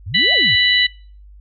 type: exponential two-way sweep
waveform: sine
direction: up then down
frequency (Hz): 79.8 to 748 to 79.8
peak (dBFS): -24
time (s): 0.06-0.56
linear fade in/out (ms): 10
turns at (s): 0.33
type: harmonic tone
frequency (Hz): 987.8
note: B5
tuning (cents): 0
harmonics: 2 / 3 / 4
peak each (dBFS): -16 / -16 / -16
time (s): 0.14-0.87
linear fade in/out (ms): 10
effects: noise-tail reverb RT60 0.4 s tail -22 dB re dry + added 50 Hz sine -39 dBFS peak until 1.4 s